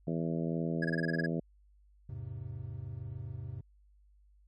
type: harmonic tone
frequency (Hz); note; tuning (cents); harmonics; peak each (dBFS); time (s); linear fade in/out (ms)
82.41; E2; 0; 2 / 3 / 4 / 5 / 6 / 7 / 8; -33 / -37 / -39 / -41 / -43 / -44 / -45; 0.07-1.4; 5
type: tone bursts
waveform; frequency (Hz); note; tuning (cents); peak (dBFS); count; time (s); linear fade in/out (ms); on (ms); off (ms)
triangle; 1664; G#6; +3; -30; 9; 0.82-1.263; 5; 27; 25
type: chord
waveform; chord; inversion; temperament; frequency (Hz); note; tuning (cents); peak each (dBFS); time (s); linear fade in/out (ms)
triangle; E augmented; none; equal; 82.41 / 103.83 / 130.81; E2 / G#2 / B#2; 0 / 0 / 0; -44 / -40 / -40; 2.09-3.61; 5
effects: added 50 Hz sine -60 dBFS peak until 4.47 s + MP3 32 kbps